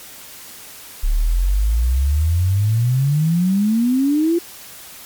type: exponential sweep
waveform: sine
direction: up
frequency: 34.2 to 349.2 Hz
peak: -13 dBFS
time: 1.03-4.39 s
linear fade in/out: 10 ms
effects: white hiss -38 dBFS RMS until 5.05 s + MP3 96 kbps